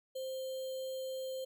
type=tone with sample-and-hold; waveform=sine; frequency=523.3 Hz; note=C5; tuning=in tune; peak=-37 dBFS; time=0.15-1.45 s; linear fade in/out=10 ms; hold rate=3675 Hz; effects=none